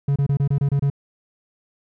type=tone bursts; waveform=triangle; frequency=140.4 Hz; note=C#3; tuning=22 cents sharp; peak=-14 dBFS; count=8; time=0.08-0.901 s; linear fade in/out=5 ms; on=79 ms; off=27 ms; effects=none